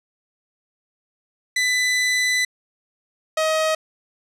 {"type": "tone pair in turn", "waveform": "sawtooth", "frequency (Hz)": [1998, 631.5], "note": ["B6", "D#5"], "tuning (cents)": [20, 26], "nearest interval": "octave + minor sixth", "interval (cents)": 1994, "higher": "first", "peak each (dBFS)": -14, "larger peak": "neither", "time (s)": [[1.56, 2.45], [3.37, 3.75]], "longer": "first", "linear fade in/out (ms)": 5, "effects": ["low-pass 9000 Hz 12 dB/octave"]}